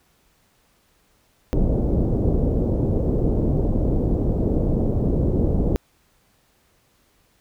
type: low-pass noise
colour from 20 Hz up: pink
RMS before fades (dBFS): -20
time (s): 1.53-5.76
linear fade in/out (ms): 0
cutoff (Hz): 500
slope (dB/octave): 24
effects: pink hiss -62 dBFS RMS until 7.4 s